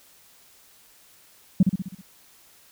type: tone with echo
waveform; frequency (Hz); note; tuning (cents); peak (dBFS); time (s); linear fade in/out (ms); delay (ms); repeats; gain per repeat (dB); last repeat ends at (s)
sine; 187.8; F#3; +26; -10; 1.6-1.63; 5; 64; 6; -5; 2.014
effects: tanh soft clip ceiling -8 dBFS + white hiss -55 dBFS RMS until 2.71 s